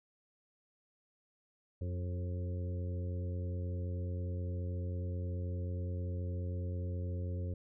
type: harmonic tone with a mistuned harmonic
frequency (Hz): 89.4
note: F2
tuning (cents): +41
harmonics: 1 / 2 / 3 / 4 / 5 / 6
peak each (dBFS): -35 / -47 / -50 / -52 / -51 / -51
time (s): 1.81-7.54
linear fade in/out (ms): 5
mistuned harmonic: 5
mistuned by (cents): -15
effects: none